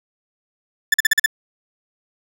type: tone bursts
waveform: 40% pulse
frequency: 1755 Hz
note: A6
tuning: 5 cents flat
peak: -10 dBFS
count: 6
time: 0.92-1.261 s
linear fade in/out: 5 ms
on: 21 ms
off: 43 ms
effects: none